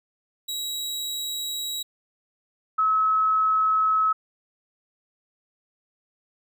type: tone pair in turn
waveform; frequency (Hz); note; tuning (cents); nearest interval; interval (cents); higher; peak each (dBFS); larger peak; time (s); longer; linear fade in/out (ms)
sawtooth / sine; 3863 / 1289.1; B7 / E6; -39 / -39; octave + perfect fifth; 1900; first; -25 / -18; second; 0.48-1.83 / 2.78-4.13; neither; 10
effects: none